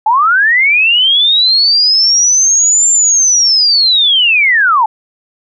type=linear two-way sweep; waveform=sine; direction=up then down; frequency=830.6 to 7340 to 830.6 Hz; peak=-6 dBFS; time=0.06-4.86 s; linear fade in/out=5 ms; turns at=2.9 s; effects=none